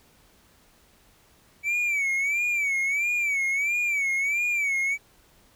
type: tone with vibrato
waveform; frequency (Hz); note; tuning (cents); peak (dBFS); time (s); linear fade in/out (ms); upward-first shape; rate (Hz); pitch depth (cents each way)
triangle; 2288; D7; -46; -21; 1.63-4.98; 50; sine; 1.5; 110
effects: pink hiss -59 dBFS RMS until 5.55 s